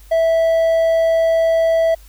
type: tone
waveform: triangle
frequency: 656 Hz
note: E5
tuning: 9 cents flat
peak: -10 dBFS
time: 0.11-1.95 s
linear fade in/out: 10 ms
effects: added 50 Hz sine -40 dBFS peak until 2.08 s + white hiss -50 dBFS RMS until 2.08 s